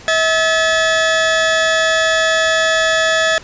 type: tone pair together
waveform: sawtooth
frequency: 645 / 1720 Hz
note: E5 / A6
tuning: -38 / -40 cents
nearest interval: octave + perfect fourth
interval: 1698 cents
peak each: -11 dBFS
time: 0.08-3.38 s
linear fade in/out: 0 ms
effects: pink hiss -38 dBFS RMS until 3.43 s + resampled to 16000 Hz